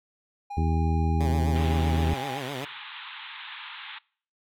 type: tone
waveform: triangle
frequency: 813 Hz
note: G#5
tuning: 37 cents flat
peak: -31 dBFS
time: 0.5-2.39 s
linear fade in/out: 10 ms
type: harmonic tone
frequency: 80.7 Hz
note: E2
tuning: 36 cents flat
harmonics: 1 / 2 / 3 / 4 / 5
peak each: -23 / -29 / -33 / -35 / -37 dBFS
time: 0.57-2.14 s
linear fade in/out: 5 ms
type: tone with vibrato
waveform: 10% pulse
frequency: 135 Hz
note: C#3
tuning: 45 cents flat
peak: -24 dBFS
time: 1.2-2.65 s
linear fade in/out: 5 ms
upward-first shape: sine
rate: 7.8 Hz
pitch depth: 130 cents each way
type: band-pass noise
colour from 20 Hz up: white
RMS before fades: -41 dBFS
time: 1.55-3.99 s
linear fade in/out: 10 ms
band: 830 to 3800 Hz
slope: 96 dB/octave
effects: noise-tail reverb RT60 0.5 s tail -24 dB re dry